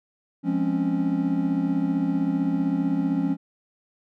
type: chord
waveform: triangle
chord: Db major seventh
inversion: first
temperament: equal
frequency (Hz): 174.61 / 207.7 / 261.6 / 277.2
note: F3 / Ab3 / C4 / Db4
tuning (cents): 0 / 0 / 0 / 0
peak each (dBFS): -25 / -28 / -27 / -22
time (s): 0.43-3.37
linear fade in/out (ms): 50
effects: none